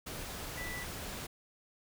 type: tone in noise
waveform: sine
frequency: 1975.5 Hz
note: B6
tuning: in tune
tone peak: -41 dBFS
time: 0.57-0.84 s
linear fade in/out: 10 ms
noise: pink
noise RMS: -42 dBFS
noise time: 0.06-1.27 s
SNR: -2 dB
effects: none